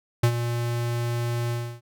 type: tone with ADSR envelope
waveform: square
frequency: 118.9 Hz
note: A#2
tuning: 35 cents sharp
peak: -15 dBFS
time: 0.23-1.81 s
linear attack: 7 ms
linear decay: 73 ms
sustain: -10 dB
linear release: 300 ms
effects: none